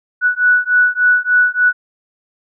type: beating tone pair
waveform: sine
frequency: 1475 / 1478.4 Hz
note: F#6 / F#6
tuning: -6 / -2 cents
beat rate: 3.4 Hz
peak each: -13 dBFS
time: 0.21-1.73 s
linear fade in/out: 50 ms
effects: none